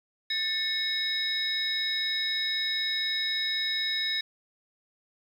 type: tone cluster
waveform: sine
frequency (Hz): 1779 / 2187 / 3809 / 5150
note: A6 / C#7 / A#7 / E8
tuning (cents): +19 / -24 / +37 / -41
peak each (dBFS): -34 / -36 / -28 / -36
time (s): 0.3-4.21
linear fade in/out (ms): 5
effects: 9-bit